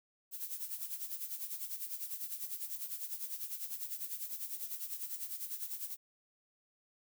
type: noise with tremolo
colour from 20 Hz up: violet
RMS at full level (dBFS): -39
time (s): 0.31-5.97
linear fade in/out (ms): 50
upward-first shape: sine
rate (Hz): 10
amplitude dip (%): 70
effects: none